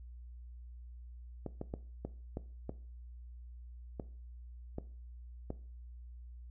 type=clicks; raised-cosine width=2 ms; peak=-25 dBFS; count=9; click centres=1.463 / 1.614 / 1.739 / 2.05 / 2.371 / 2.694 / 3.998 / 4.784 / 5.504 s; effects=noise-tail reverb RT60 0.4 s tail -17 dB re dry + added 60 Hz sine -47 dBFS peak until 6.5 s